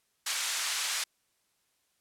white band-pass noise, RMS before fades -32 dBFS, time 0.26-1.04 s, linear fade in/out 5 ms, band 1200 to 7800 Hz, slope 12 dB/octave, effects white hiss -74 dBFS RMS until 2 s + low-pass 12000 Hz 12 dB/octave

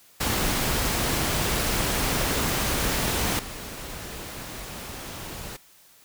pink noise with level steps, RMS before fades -25 / -37 dBFS, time 0.2-5.57 s, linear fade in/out 10 ms, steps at 3.39 s, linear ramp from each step 2 ms, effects white hiss -55 dBFS RMS until 6.04 s

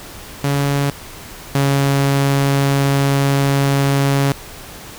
sawtooth tone pair in turn, 141.1 / 138.92 Hz, C#3 / C#3, +31 / +4 cents, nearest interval unison, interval 27 cents, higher first, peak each -11 / -9 dBFS, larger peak second, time 0.44-0.9 / 1.55-4.32 s, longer second, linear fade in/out 2 ms, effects pink hiss -35 dBFS RMS until 4.98 s

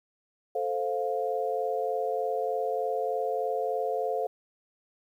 sine chord, F major, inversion first, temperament equal with one note detuned, 440 / 523.3 / 702.9 Hz, A4 / C5 / F5, 0 / 0 / +11 cents, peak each -31 dBFS, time 0.55-4.27 s, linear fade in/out 5 ms, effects 10-bit

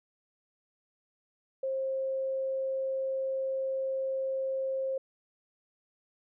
sine tone, 532 Hz, C5, 29 cents sharp, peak -29 dBFS, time 1.63-4.98 s, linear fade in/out 5 ms, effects none

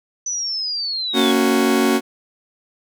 sine linear sweep, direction down, 6030 to 3317 Hz, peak -21 dBFS, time 0.26-1.32 s, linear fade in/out 5 ms
40% pulse chord, F# major, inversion first, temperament just, 231.2 / 277.5 / 370 Hz, A#3 / C#4 / F#4, -14 / +2 / 0 cents, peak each -18 dBFS, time 1.13-2.01 s, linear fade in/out 50 ms
effects none

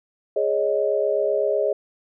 sine chord, Ab suspended fourth, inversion none, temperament equal, 415.3 / 554.4 / 622.3 Hz, Ab4 / Db5 / Eb5, 0 / 0 / 0 cents, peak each -23 dBFS, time 0.36-1.73 s, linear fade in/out 5 ms, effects none

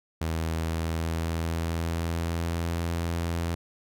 sawtooth tone with pitch glide, 81.2 to 84.36 Hz, E2 to E2, -26 to +41 cents, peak -23 dBFS, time 0.21-3.55 s, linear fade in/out 5 ms, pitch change +67 cents, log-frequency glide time 0.48-2.77 s, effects none

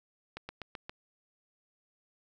slowing click train, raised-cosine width 0.3 ms, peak -24 dBFS, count 5, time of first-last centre 0.37-0.895 s, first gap 120 ms, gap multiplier 1.06, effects none

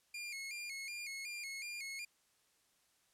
sawtooth tone with vibrato, 2286 Hz, D7, 47 cents flat, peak -39 dBFS, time 0.14-2.05 s, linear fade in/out 5 ms, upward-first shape square, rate 2.7 Hz, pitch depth 85 cents each way, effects white hiss -74 dBFS RMS until 3.13 s + low-pass 11000 Hz 12 dB/octave

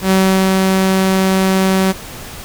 sawtooth tone with ADSR envelope, 190 Hz, F#3, 46 cents sharp, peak -5 dBFS, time 0.01-1.93 s, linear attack 96 ms, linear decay 380 ms, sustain -2 dB, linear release 23 ms, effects pink hiss -31 dBFS RMS until 2.44 s

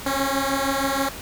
10% pulse beating tone pair, 270 / 276.3 Hz, C#4 / C#4, -45 / -6 cents, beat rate 6.3 Hz, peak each -16 dBFS, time 0.06-1.09 s, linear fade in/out 5 ms, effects pink hiss -36 dBFS RMS until 1.21 s

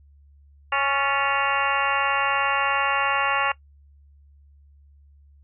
harmonic tone with a mistuned harmonic, 277.2 Hz, C#4, in tune, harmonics 2 / 3 / 4 / 5 / 6 / 7 / 8 / 9 / 10, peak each -32 / -27 / -25 / -27 / -30 / -32 / -32 / -35 / -27 dBFS, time 0.72-3.52 s, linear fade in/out 5 ms, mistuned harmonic 6, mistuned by +77 cents, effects noise-tail reverb RT60 0.1 s tail -20 dB re dry + added 71 Hz sine -50 dBFS peak until 5.43 s

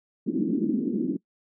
white band-pass noise, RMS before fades -26 dBFS, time 0.26-1.17 s, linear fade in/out 10 ms, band 190 to 330 Hz, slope 48 dB/octave, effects noise-tail reverb RT60 0.1 s tail -22 dB re dry

